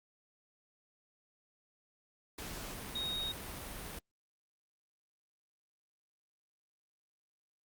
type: tone in noise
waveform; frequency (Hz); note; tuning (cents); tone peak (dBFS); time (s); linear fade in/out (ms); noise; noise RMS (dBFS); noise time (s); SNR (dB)
sine; 3751; A#7; +10; -35; 2.95-3.32; 5; pink; -44; 2.38-3.99; +6
effects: Opus 48 kbps